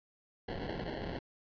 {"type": "noise with sample-and-hold", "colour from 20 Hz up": "white", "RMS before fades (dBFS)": -39, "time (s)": [0.48, 1.19], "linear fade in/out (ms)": 5, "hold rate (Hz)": 1225, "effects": ["resampled to 11025 Hz"]}